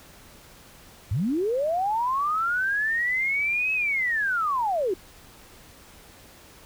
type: linear two-way sweep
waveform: sine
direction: up then down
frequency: 82.41 to 2585 to 342.7 Hz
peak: -22 dBFS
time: 1.11-4.94 s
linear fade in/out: 5 ms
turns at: 3.73 s
effects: pink hiss -50 dBFS RMS until 6.65 s